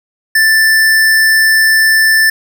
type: tone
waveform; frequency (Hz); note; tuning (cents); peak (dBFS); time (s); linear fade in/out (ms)
square; 1766; A6; +6; -7; 0.35-2.3; 5
effects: none